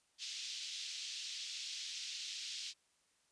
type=band-pass noise; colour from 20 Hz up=pink; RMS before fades=-45 dBFS; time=0.18-2.74 s; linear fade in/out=50 ms; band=3100 to 6000 Hz; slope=24 dB/octave; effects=white hiss -75 dBFS RMS until 3.31 s + resampled to 22050 Hz